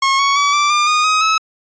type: tone with pitch steps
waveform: sawtooth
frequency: 1086 / 1113.3 / 1141.3 / 1170 / 1199.4 / 1229.6 / 1260.5 / 1292.2 Hz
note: C#6 / C#6 / D6 / D6 / D6 / D#6 / D#6 / E6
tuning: -36 / +7 / -50 / -7 / +36 / -21 / +22 / -35 cents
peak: -8 dBFS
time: 0.02-1.38 s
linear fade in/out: 5 ms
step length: 170 ms
effects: resampled to 16000 Hz